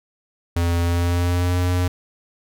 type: tone with pitch glide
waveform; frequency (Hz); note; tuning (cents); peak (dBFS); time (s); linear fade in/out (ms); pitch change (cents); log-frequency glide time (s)
square; 85.6 to 89.6; F2 to F2; -34 to +45; -18; 0.56-1.88; 5; +79; 0.8-1.6
effects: none